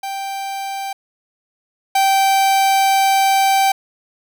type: tone pair in turn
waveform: 45% pulse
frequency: 784 / 778.6 Hz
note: G5 / G5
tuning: 0 / -12 cents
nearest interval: unison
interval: 12 cents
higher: first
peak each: -23 / -12 dBFS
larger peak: second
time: 0.03-0.93 / 1.95-3.72 s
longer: second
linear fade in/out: 5 ms
effects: none